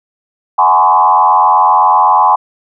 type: tone with frequency modulation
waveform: sine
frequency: 932.3 Hz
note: A#5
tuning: in tune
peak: -5 dBFS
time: 0.58-2.36 s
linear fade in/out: 10 ms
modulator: 87.9 Hz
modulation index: 2
effects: none